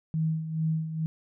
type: tone with tremolo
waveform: sine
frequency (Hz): 159.3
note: D#3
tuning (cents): +41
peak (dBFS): -23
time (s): 0.14-1.06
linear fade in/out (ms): 0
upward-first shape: sine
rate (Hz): 2.3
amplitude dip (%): 65
effects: none